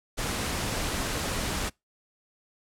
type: noise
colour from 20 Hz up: pink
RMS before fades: -30 dBFS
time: 0.17-1.7 s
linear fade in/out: 20 ms
effects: noise-tail reverb RT60 0.2 s tail -25 dB re dry + low-pass 11000 Hz 12 dB/octave